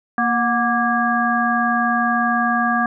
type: harmonic tone with a mistuned harmonic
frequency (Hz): 234.6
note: A#3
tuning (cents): +11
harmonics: 1 / 3 / 5 / 7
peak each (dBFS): -21 / -21 / -21 / -21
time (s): 0.18-2.86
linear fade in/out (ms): 2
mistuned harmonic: 3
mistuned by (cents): +61
effects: none